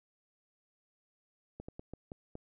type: slowing click train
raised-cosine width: 2 ms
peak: -30 dBFS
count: 6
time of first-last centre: 1.6-2.354 s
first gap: 85 ms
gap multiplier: 1.29
effects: none